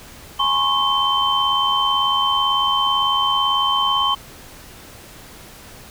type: tone cluster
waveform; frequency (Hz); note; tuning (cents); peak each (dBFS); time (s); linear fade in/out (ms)
sine; 839 / 1011 / 1089 / 3097; G#5 / B5 / C#6 / G7; +17 / +40 / -31 / -22; -26 / -25 / -19 / -19; 0.39-4.15; 10
effects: pink hiss -41 dBFS RMS until 5.9 s